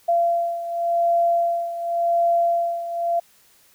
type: beating tone pair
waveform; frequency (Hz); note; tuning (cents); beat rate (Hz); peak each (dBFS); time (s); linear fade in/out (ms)
sine; 684 / 684.9; F5 / F5; -36 / -34; 0.9; -19 / -24; 0.08-3.2; 10
effects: white hiss -56 dBFS RMS until 3.74 s